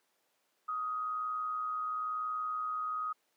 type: tone with amplitude modulation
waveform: sine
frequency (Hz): 1253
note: D#6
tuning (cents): +12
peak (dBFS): -31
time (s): 0.68-3.13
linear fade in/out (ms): 10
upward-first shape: sine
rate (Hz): 121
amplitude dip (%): 40
effects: pink hiss -75 dBFS RMS until 3.36 s + high-pass 400 Hz 12 dB/octave